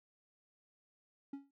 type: tone with exponential decay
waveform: triangle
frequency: 278 Hz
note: C#4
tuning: 5 cents sharp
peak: -36 dBFS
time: 1.33-1.51 s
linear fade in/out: 5 ms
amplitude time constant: 38 ms
effects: noise-tail reverb RT60 0.1 s tail -24 dB re dry